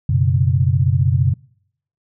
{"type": "chord", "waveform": "sine", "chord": "F# suspended fourth", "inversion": "none", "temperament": "equal", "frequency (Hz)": [92.5, 123.47, 138.59], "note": ["F#2", "B2", "C#3"], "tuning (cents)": [0, 0, 0], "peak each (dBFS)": -17, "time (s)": [0.09, 1.34], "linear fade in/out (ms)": 5, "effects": ["noise-tail reverb RT60 0.7 s tail -25 dB re dry"]}